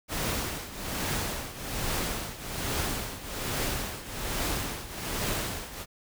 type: noise with tremolo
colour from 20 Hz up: pink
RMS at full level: -29 dBFS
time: 0.08-5.86 s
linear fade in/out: 50 ms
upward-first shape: triangle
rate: 1.2 Hz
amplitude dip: 80%
effects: none